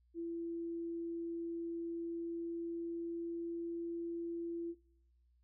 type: tone with pitch glide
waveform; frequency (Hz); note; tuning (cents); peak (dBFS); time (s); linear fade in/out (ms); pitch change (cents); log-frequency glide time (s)
sine; 336.4 to 338.5; E4 to E4; +35 to +46; -38; 0.14-4.75; 50; +11; 1.82-3.88
effects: noise-tail reverb RT60 0.9 s tail -23 dB re dry + added 60 Hz sine -68 dBFS peak until 5.43 s